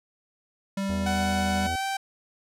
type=tone; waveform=square; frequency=195.9 Hz; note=G3; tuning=1 cent flat; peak=-27 dBFS; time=0.77-1.67 s; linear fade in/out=5 ms
type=harmonic tone; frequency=82.41 Hz; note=E2; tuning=in tune; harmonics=1 / 3 / 4 / 5 / 6 / 7 / 8 / 9 / 10; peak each=-31 / -39 / -46 / -47 / -47 / -48 / -48 / -51 / -53 dBFS; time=0.89-1.76 s; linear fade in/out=5 ms
type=tone with pitch glide; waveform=sawtooth; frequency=748 to 778.9 Hz; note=F#5 to G5; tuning=+19 to -11 cents; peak=-23 dBFS; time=1.06-1.97 s; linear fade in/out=5 ms; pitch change=+70 cents; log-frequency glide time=1.61-1.84 s
effects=low-pass 11000 Hz 12 dB/octave